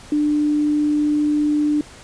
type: tone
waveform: sine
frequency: 297.5 Hz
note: D4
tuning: 22 cents sharp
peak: -15 dBFS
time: 0.12-1.81 s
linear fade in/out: 2 ms
effects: pink hiss -42 dBFS RMS until 2.03 s + resampled to 22050 Hz